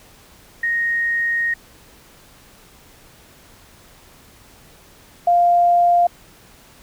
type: tone pair in turn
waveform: sine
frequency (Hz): 1864.7 / 698.5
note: A#6 / F5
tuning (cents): 0 / 0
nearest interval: octave + perfect fourth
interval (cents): 1700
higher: first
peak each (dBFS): -17 / -11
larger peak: second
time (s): 0.63-1.54 / 5.27-6.07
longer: first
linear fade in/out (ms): 5
effects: pink hiss -48 dBFS RMS until 6.82 s